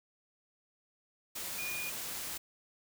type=tone in noise; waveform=sine; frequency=2444 Hz; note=D#7; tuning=32 cents flat; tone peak=-38 dBFS; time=1.58-1.9 s; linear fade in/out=10 ms; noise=white; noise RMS=-40 dBFS; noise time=1.35-2.38 s; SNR=-1 dB; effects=none